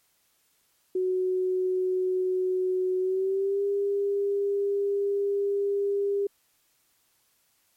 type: tone with pitch glide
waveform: sine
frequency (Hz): 370 to 401.2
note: F#4 to G4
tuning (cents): 0 to +40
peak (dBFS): -23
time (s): 0.95-6.27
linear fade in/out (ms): 5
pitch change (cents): +140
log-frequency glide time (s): 2.99-3.63
effects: white hiss -68 dBFS RMS until 7.76 s + MP3 64 kbps